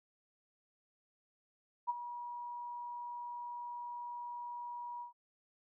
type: tone with ADSR envelope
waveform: sine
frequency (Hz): 962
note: B5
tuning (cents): -46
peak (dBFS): -29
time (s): 1.87-5.13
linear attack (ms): 25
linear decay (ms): 27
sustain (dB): -12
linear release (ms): 120
effects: none